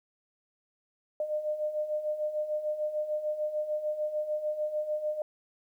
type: beating tone pair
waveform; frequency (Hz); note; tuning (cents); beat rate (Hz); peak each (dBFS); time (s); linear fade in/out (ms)
sine; 602 / 608.7; D5 / D#5; +43 / -38; 6.7; -36 / -30; 1.2-5.22; 2
effects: 11-bit